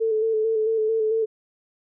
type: tone with vibrato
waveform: sine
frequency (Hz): 440.9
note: A4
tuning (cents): +4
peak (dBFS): -19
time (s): 0-1.26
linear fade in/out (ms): 20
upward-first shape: square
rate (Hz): 4.5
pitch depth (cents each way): 28
effects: none

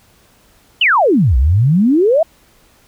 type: exponential two-way sweep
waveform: sine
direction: down then up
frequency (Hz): 3136 to 58.2 to 682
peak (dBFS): -8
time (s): 0.81-2.23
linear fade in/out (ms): 5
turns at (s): 1.37
effects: pink hiss -51 dBFS RMS until 2.87 s

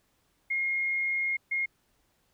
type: tone bursts at uneven times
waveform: sine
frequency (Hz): 2143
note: C7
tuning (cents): +41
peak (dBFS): -26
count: 2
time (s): 0.5-1.37 / 1.51-1.66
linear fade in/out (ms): 10
effects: pink hiss -71 dBFS RMS until 2.33 s

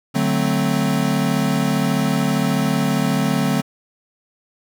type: chord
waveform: square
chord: D dominant seventh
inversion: none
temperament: equal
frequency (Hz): 146.83 / 185 / 220 / 261.6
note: D3 / F#3 / A3 / C4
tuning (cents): 0 / 0 / 0 / 0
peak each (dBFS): -23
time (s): 0.14-3.62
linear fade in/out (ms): 20
effects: none

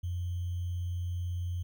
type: tone with sample-and-hold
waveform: sine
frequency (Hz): 88.2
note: F2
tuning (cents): +18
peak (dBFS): -31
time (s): 0.03-1.63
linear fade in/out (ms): 10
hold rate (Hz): 3150
effects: none

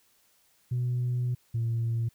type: tone pair in turn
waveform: sine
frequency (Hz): 123.47 / 115.47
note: B2 / A#2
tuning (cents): 0 / -16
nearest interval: minor second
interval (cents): 116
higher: first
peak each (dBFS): -24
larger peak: neither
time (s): 0.71-1.35 / 1.54-2.09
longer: first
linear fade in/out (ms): 10
effects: tanh soft clip ceiling -23 dBFS + white hiss -66 dBFS RMS until 2.14 s

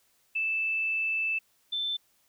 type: tone pair in turn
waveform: sine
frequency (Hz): 2637 / 3539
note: E7 / A7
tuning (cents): 0 / +9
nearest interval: perfect fourth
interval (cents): 509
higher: second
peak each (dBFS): -26 / -28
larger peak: first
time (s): 0.35-1.39 / 1.72-1.97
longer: first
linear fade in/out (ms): 10
effects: white hiss -68 dBFS RMS until 2.28 s

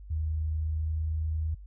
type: tone with pitch glide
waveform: sine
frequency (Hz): 78.4 to 78.95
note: D#2 to D#2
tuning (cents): +14 to +26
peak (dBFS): -27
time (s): 0.1-1.55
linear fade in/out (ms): 10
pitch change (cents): +12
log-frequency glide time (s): 0.79-0.86
effects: added 50 Hz sine -43 dBFS peak until 1.66 s

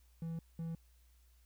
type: tone bursts at uneven times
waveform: triangle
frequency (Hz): 164.81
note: E3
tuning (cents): 0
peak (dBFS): -36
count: 2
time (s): 0.22-0.39 / 0.59-0.75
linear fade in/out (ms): 2
effects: added 60 Hz sine -63 dBFS peak until 1.45 s + white hiss -74 dBFS RMS until 1.45 s

